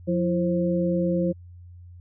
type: tone cluster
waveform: sine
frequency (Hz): 177.6 / 336.5 / 529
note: F3 / E4 / C5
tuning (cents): +29 / +36 / +19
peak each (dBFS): -23 / -27 / -26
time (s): 0.07-1.33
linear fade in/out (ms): 20
effects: added 88 Hz sine -42 dBFS peak until 2 s